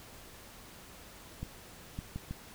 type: clicks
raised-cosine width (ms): 5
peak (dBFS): -25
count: 4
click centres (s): 1.43 / 1.989 / 2.16 / 2.31
effects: pink hiss -52 dBFS RMS until 2.54 s